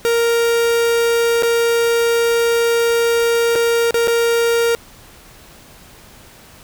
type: tone with dropouts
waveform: 45% pulse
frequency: 466.2 Hz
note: A#4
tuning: in tune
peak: -13 dBFS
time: 0.05-4.75 s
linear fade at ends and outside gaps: 0 ms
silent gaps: 1.424-1.432 / 3.554-3.558 / 3.908-3.943 / 4.074-4.08 s
effects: pink hiss -43 dBFS RMS until 6.63 s

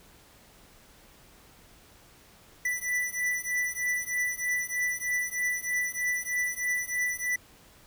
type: beating tone pair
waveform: square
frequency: 1975.5 / 1978.7 Hz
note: B6 / B6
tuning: 0 / +3 cents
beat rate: 3.2 Hz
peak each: -32 / -31 dBFS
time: 2.65-7.36 s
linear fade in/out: 5 ms
effects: pink hiss -56 dBFS RMS until 7.86 s

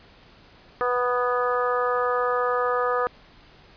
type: harmonic tone with a mistuned harmonic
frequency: 246.9 Hz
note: B3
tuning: in tune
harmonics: 2 / 3 / 4 / 5 / 6 / 7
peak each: -24 / -31 / -31 / -25 / -36 / -34 dBFS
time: 0.81-3.07 s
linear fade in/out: 0 ms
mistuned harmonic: 7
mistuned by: -22 cents
effects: pink hiss -52 dBFS RMS until 3.76 s + resampled to 11025 Hz

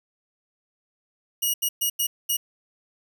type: tone bursts at uneven times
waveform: 5% pulse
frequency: 2894 Hz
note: F#7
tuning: 39 cents flat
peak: -13 dBFS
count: 5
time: 1.42-1.54 / 1.62-1.69 / 1.81-1.9 / 1.99-2.07 / 2.29-2.37 s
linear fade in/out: 10 ms
effects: none

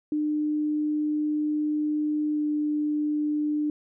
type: tone with pitch glide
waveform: sine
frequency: 301.4 to 299.3 Hz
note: D4 to D4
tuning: +45 to +33 cents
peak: -23 dBFS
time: 0.12-3.7 s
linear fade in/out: 2 ms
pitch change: -12 cents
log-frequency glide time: 2.32-2.39 s
effects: none

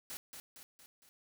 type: noise with echo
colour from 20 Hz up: white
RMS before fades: -44 dBFS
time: 0.1-0.17 s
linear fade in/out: 0 ms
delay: 230 ms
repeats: 4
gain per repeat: -5 dB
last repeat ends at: 1.09 s
effects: none

